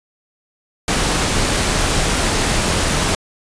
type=noise; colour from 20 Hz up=pink; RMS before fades=-17 dBFS; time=0.88-3.15 s; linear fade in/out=2 ms; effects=resampled to 22050 Hz